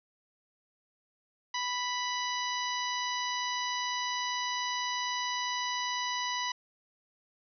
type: harmonic tone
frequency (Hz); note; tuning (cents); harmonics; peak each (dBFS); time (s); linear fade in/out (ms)
987.8; B5; 0; 1 / 2 / 3 / 4 / 5 / 6; -34 / -37 / -39 / -40 / -41 / -42; 1.54-6.52; 5
effects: none